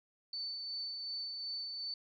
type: tone with tremolo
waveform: sine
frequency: 4515 Hz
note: C#8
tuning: 31 cents sharp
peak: -37 dBFS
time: 0.33-1.94 s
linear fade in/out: 2 ms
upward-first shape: sine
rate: 2.7 Hz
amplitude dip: 30%
effects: none